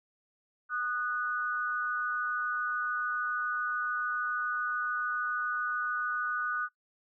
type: tone pair together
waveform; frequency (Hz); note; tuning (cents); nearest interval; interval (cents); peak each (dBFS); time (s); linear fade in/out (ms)
sine; 1227 / 1480; D#6 / F#6; -25 / 0; minor third; 325; -34 / -31; 0.69-6.69; 50
effects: noise-tail reverb RT60 0.1 s tail -18 dB re dry